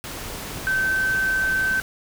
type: tone in noise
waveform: sine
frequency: 1542 Hz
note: G6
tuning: 29 cents flat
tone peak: -19 dBFS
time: 0.67-1.8 s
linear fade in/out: 0 ms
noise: pink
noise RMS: -33 dBFS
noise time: 0.04-1.82 s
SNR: +11 dB
effects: none